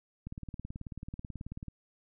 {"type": "click train", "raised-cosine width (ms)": 5, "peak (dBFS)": -28, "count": 27, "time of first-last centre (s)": [0.27, 1.683], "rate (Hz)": 18.4, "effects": []}